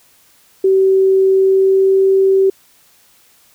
sine tone with pitch glide, 383.1 to 385.5 Hz, G4 to G4, -40 to -29 cents, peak -8 dBFS, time 0.64-2.5 s, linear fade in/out 5 ms, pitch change +11 cents, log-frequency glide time 1.31-2.01 s, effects white hiss -51 dBFS RMS until 3.54 s

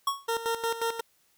square tone with exponential decay, 1108.7 Hz, C#6, in tune, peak -22 dBFS, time 0.07-0.27 s, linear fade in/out 5 ms, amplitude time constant 43 ms
20% pulse tone with tremolo, 459.3 Hz, A#4, 26 cents flat, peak -21 dBFS, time 0.28-1.01 s, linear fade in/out 10 ms, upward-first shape square, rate 5.6 Hz, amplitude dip 70%
effects white hiss -67 dBFS RMS until 1.37 s

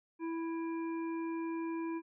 harmonic tone with a mistuned harmonic, 329.6 Hz, E4, in tune, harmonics 1 / 3 / 5 / 7, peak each -35 / -45 / -55 / -53 dBFS, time 0.19-2.02 s, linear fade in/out 50 ms, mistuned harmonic 7, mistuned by +59 cents, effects none

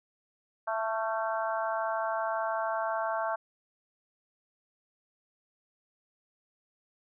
harmonic tone with a mistuned harmonic, 221.8 Hz, A3, 14 cents sharp, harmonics 3 / 4 / 5 / 6 / 7, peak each -32 / -34 / -36 / -38 / -39 dBFS, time 0.67-3.36 s, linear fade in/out 10 ms, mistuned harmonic 6, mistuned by +33 cents, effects none

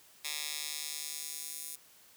10% pulse tone with high-pass filter sweep, 150 Hz, D3, 37 cents sharp, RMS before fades -40 dBFS, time 0.24-1.76 s, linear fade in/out 10 ms, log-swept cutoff 3200 to 8800 Hz, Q 0.91, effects white hiss -60 dBFS RMS until 2.16 s + high-pass 60 Hz 12 dB/octave

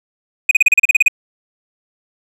triangle tone bursts, 2489 Hz, D#7, in tune, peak -4 dBFS, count 11, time 0.49-1.082 s, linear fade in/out 5 ms, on 22 ms, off 35 ms, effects none

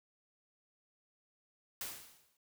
white noise with exponential decay, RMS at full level -39 dBFS, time 1.81-2.37 s, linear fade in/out 2 ms, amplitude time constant 120 ms, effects none

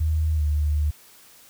sine tone with pitch glide, 78.4 to 74.6 Hz, D#2 to D2, +14 to +28 cents, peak -19 dBFS, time 0-0.91 s, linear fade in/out 10 ms, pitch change -86 cents, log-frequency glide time 0.35-0.42 s, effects white hiss -51 dBFS RMS until 1.49 s

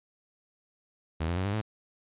sawtooth tone with pitch steps, 80.2 / 86.45 / 93.2 / 100.46 / 108.3 Hz, E2 / F2 / F#2 / G2 / A2, -47 / -17 / +13 / +43 / -27 cents, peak -24 dBFS, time 1.2-1.615 s, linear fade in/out 10 ms, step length 83 ms, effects resampled to 8000 Hz

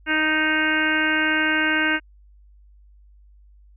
harmonic tone, 311.1 Hz, D#4, in tune, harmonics 1 / 2 / 3 / 4 / 5 / 6 / 7 / 8 / 9, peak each -25 / -33 / -32 / -33 / -21 / -28 / -27 / -31 / -29 dBFS, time 0.06-2 s, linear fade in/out 50 ms, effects added 50 Hz sine -48 dBFS peak until 3.76 s

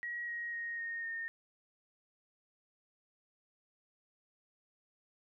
sine tone with pitch steps, 1906 / 1887.4 / 1868.9 / 1850.7 / 1832.6 Hz, A#6 / A#6 / A#6 / A#6 / A#6, +38 / +21 / +4 / -13 / -30 cents, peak -37 dBFS, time 0.03-1.28 s, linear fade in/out 0 ms, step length 250 ms, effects none

